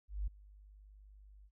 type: tone with ADSR envelope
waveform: sine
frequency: 50.3 Hz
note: G1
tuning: 45 cents sharp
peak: -32 dBFS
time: 0.08-1.51 s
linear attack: 190 ms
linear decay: 12 ms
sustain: -23 dB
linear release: 61 ms
effects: none